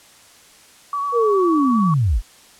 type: tone with vibrato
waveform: sine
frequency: 1134 Hz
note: C#6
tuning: 39 cents sharp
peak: -20 dBFS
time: 0.93-1.94 s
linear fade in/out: 2 ms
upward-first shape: sine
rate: 9.8 Hz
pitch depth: 26 cents each way
type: linear sweep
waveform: sine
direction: down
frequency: 490.6 to 32.89 Hz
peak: -14 dBFS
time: 1.12-2.22 s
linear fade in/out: 50 ms
effects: white hiss -48 dBFS RMS until 2.59 s + low-pass 10000 Hz 12 dB/octave